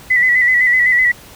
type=tone with vibrato; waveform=sine; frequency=1981 Hz; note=B6; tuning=5 cents sharp; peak=-9 dBFS; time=0.1-1.12 s; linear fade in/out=10 ms; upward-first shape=square; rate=7.9 Hz; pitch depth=38 cents each way; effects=pink hiss -39 dBFS RMS until 1.35 s